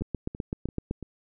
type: two click trains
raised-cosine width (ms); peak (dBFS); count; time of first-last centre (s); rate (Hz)
3; -16 / -24; 8 / 4; 0.02-0.911 / 0.01-1.027; 7.86 / 2.95
effects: none